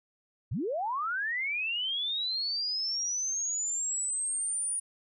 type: linear sweep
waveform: sine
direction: up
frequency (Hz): 78.8 to 9620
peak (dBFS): -29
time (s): 0.51-4.8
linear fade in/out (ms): 10
effects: none